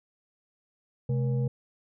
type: tone with frequency modulation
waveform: sine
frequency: 130.81 Hz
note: C3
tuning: in tune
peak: -24 dBFS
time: 1.09-1.48 s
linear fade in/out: 5 ms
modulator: 346 Hz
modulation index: 0.53
effects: none